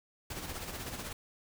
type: noise with tremolo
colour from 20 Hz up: pink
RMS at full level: -39 dBFS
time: 0.3-1.13 s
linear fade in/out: 5 ms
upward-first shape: sine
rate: 16 Hz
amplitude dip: 50%
effects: none